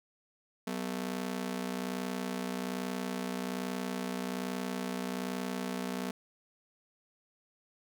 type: ring-modulated tone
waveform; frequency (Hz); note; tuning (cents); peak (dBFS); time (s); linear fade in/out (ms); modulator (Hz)
sawtooth; 220; A3; 0; -27; 0.67-6.11; 2; 30.6
effects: none